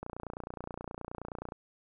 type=click train; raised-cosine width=1 ms; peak=-25 dBFS; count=45; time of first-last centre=0.03-1.522 s; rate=29.5 Hz; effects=none